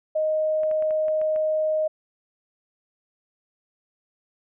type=tone; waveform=sine; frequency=622.3 Hz; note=D#5; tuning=in tune; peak=-20 dBFS; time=0.15-1.88 s; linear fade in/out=10 ms
type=clicks; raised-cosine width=0.5 ms; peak=-28 dBFS; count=7; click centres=0.634 / 0.713 / 0.824 / 0.908 / 1.083 / 1.215 / 1.361 s
effects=none